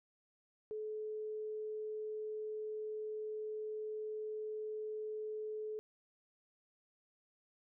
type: tone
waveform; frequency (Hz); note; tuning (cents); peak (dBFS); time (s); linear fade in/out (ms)
sine; 429.9; A4; -40; -39; 0.71-5.79; 0
effects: none